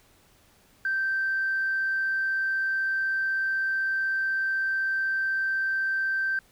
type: tone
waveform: sine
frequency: 1561 Hz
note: G6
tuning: 8 cents flat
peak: -23 dBFS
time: 0.85-6.39 s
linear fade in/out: 2 ms
effects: tanh soft clip ceiling -19 dBFS + pink hiss -60 dBFS RMS until 6.51 s